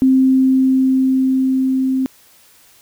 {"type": "tone with level ramp", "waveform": "sine", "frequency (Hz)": 262.4, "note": "C4", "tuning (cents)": 5, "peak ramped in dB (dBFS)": [-8, -14], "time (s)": [0.02, 2.06], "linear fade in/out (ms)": 0, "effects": ["white hiss -49 dBFS RMS until 2.81 s"]}